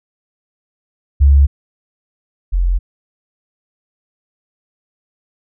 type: tone pair in turn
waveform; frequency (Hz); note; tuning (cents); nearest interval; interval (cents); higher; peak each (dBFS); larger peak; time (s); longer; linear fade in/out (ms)
sine; 69.9 / 44.03; C#2 / F1; +15 / +15; minor sixth; 800; first; -5 / -11; first; 1.2-1.47 / 2.52-2.79; neither; 20
effects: none